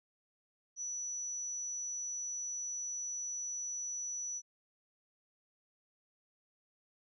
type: tone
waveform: sine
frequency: 5920 Hz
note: F#8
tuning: in tune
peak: -37 dBFS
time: 0.76-4.42 s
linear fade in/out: 50 ms
effects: none